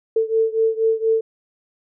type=beating tone pair; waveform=sine; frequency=445.1 / 449.3 Hz; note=A4 / A4; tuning=+20 / +36 cents; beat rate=4.2 Hz; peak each=-18 / -20 dBFS; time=0.16-1.21 s; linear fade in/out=5 ms; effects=none